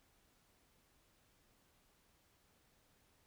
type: silence
effects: pink hiss -73 dBFS RMS until 3.26 s